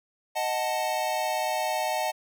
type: chord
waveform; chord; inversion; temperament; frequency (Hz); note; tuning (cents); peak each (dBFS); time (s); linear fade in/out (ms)
square; D# diminished; none; equal; 622.3 / 740 / 880; D#5 / F#5 / A5; 0 / 0 / 0; -31 / -31 / -31; 0.35-2.12; 20
effects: none